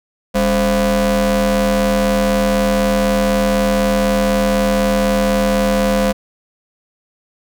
35% pulse ring-modulated tone, 160 Hz, D#3, 49 cents sharp, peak -8 dBFS, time 0.34-6.13 s, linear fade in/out 20 ms, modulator 362 Hz, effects none

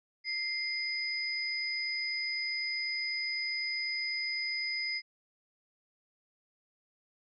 sine tone pair together, 2093 / 4984 Hz, C7 / D#8, 0 / +2 cents, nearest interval octave + minor third, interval 1502 cents, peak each -34 / -35 dBFS, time 0.24-5.02 s, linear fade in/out 50 ms, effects none

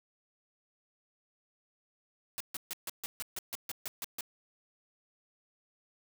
white noise bursts, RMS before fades -38 dBFS, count 12, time 2.38-4.208 s, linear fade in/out 0 ms, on 24 ms, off 140 ms, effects none

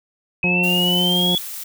sine linear sweep, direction up, 2533 to 3400 Hz, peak -17 dBFS, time 0.43-1.38 s, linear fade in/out 2 ms
harmonic tone, 178.4 Hz, F3, 37 cents sharp, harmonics 1 / 2 / 3 / 4 / 5, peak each -20 / -26 / -30 / -32 / -34 dBFS, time 0.44-1.35 s, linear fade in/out 0 ms
blue noise, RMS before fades -31 dBFS, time 0.63-1.64 s, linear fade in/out 10 ms
effects none

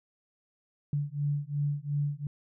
sine beating tone pair, 143.5 / 146.3 Hz, D3 / D3, -40 / -6 cents, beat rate 2.8 Hz, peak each -31 dBFS, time 0.93-2.27 s, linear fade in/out 2 ms, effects none

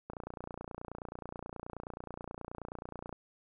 click train, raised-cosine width 1 ms, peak -27 dBFS, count 90, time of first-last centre 0.1-3.127 s, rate 29.4 Hz, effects none

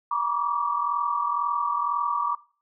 sine tone cluster, 957 / 1130 / 1172 Hz, A#5 / C#6 / D6, +45 / +33 / -4 cents, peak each -27 / -28 / -26 dBFS, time 0.11-2.35 s, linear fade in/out 5 ms, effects noise-tail reverb RT60 0.4 s tail -18 dB re dry

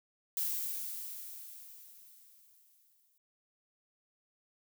violet noise with exponential decay, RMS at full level -33 dBFS, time 0.37-3.18 s, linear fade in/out 1 ms, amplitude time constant 610 ms, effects none

